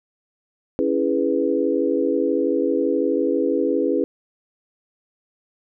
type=chord; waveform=sine; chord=C# minor seventh; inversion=none; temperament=equal; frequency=277.2 / 329.6 / 415.3 / 493.9 Hz; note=C#4 / E4 / G#4 / B4; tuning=0 / 0 / 0 / 0 cents; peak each=-23 dBFS; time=0.79-4.04 s; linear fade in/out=0 ms; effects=none